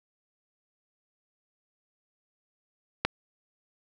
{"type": "click", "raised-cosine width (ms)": 0.3, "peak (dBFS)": -7, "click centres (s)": 3.05, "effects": []}